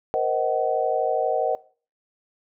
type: chord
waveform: sine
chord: C half-diminished seventh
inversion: third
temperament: just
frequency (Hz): 470.9 / 523.3 / 627.9 / 753.5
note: Bb4 / C5 / Eb5 / Gb5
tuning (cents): +18 / 0 / +16 / +31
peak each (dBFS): -26 / -27 / -26 / -25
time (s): 0.14-1.55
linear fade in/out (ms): 0
effects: noise-tail reverb RT60 0.4 s tail -21 dB re dry